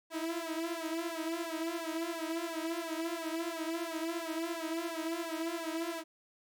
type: tone with flanger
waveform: sawtooth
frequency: 329.6 Hz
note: E4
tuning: in tune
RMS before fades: -37 dBFS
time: 0.1-6.04 s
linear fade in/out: 50 ms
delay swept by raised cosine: 1.1 to 6.5 ms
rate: 2.9 Hz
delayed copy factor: +1
effects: none